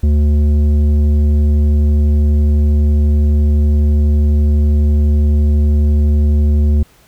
triangle tone with tanh clipping, 74 Hz, D2, 14 cents sharp, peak -10 dBFS, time 0.03-6.83 s, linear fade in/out 5 ms, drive 14 dB, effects pink hiss -49 dBFS RMS until 7.07 s

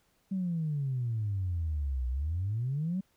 sine exponential two-way sweep, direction down then up, 196 to 60.8 to 196 Hz, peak -28 dBFS, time 0.31-3.01 s, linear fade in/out 10 ms, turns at 2.08 s, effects tanh soft clip ceiling -24 dBFS + pink hiss -71 dBFS RMS until 3.16 s

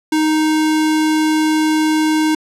square tone, 311.1 Hz, D#4, in tune, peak -13 dBFS, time 0.12-2.35 s, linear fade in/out 5 ms, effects low-pass 11000 Hz 12 dB/octave

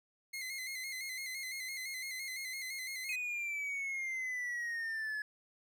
sawtooth tone with vibrato, 2093 Hz, C7, in tune, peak -36 dBFS, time 0.33-3.16 s, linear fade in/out 10 ms, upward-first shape square, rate 5.9 Hz, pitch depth 46 cents each way
triangle exponential sweep, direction down, 2527 to 1700 Hz, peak -34 dBFS, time 3.09-5.22 s, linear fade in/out 2 ms
effects none

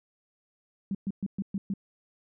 sine tone bursts, 196 Hz, G3, in tune, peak -27 dBFS, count 6, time 0.91-1.738 s, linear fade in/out 2 ms, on 38 ms, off 120 ms, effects none

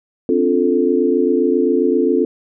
sine chord, D minor seventh, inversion third, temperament equal with one note detuned, 261.6 / 289.1 / 349.2 / 440 Hz, C4 / D4 / F4 / A4, 0 / -27 / 0 / 0 cents, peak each -18 / -20 / -17 / -17 dBFS, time 0.29-2.25 s, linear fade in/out 2 ms, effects none

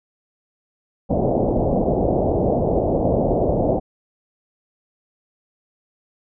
white low-pass noise, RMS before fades -19 dBFS, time 1.09-3.8 s, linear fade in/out 20 ms, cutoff 710 Hz, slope 48 dB/octave, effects none

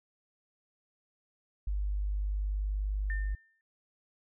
sine tone, 50.2 Hz, G1, 42 cents sharp, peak -29 dBFS, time 1.67-3.35 s, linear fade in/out 5 ms
sine tone with exponential decay, 1800 Hz, A6, 39 cents sharp, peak -35 dBFS, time 3.1-3.61 s, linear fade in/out 1 ms, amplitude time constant 110 ms
effects none

